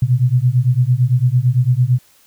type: beating tone pair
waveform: sine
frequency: 120.8 / 129.7 Hz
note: B2 / C3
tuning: -38 / -15 cents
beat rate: 8.9 Hz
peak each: -14 dBFS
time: 0.02-1.99 s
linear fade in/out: 5 ms
effects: white hiss -52 dBFS RMS until 2.26 s